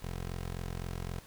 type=tone; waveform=15% pulse; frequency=43.85 Hz; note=F1; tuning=8 cents sharp; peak=-30 dBFS; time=0.02-1.2 s; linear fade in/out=10 ms; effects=pink hiss -55 dBFS RMS until 1.26 s